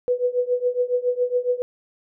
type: tone with tremolo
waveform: sine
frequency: 493.9 Hz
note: B4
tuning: in tune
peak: -15 dBFS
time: 0.08-1.62 s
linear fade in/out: 0 ms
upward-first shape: triangle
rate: 7.2 Hz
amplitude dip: 95%
effects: none